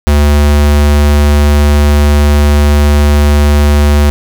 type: tone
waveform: square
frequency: 73.2 Hz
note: D2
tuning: 5 cents flat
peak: -5 dBFS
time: 0.07-4.1 s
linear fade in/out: 0 ms
effects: none